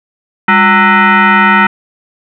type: tone with frequency modulation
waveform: sine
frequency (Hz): 201.5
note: G3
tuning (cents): +48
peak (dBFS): -4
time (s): 0.48-1.67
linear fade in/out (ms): 5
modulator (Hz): 560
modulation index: 3.5
effects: none